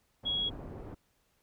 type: low-pass noise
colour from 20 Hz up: pink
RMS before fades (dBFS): -44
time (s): 0.23-0.95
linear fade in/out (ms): 10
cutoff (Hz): 670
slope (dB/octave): 12
type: tone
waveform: sine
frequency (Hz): 3322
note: G#7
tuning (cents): 0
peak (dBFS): -29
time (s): 0.25-0.5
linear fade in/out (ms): 20
effects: pink hiss -73 dBFS RMS until 1.42 s